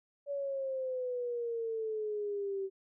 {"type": "exponential sweep", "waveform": "sine", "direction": "down", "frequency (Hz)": [571, 383.5], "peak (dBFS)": -33, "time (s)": [0.26, 2.7], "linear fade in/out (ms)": 50, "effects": []}